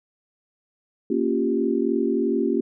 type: chord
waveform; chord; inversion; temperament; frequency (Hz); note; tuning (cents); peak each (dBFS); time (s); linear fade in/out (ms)
sine; G half-diminished seventh; first; equal; 233.1 / 277.2 / 349.2 / 392; Bb3 / Db4 / F4 / G4; 0 / 0 / 0 / 0; -25; 1.1-2.61; 5
effects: none